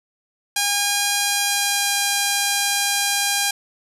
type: tone with pitch glide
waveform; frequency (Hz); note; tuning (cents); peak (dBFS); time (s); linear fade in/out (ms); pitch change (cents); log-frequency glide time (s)
5% pulse; 812 to 806.4; G#5 to G5; -39 to +49; -6; 0.56-3.51; 5; -12; 1.14-1.96
effects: none